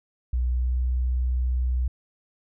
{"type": "tone with pitch glide", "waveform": "sine", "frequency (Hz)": [61.5, 62.47], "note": ["B1", "B1"], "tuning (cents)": [-7, 20], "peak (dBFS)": -21, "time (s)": [0.33, 1.88], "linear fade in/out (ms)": 5, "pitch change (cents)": 27, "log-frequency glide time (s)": [0.47, 0.76], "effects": []}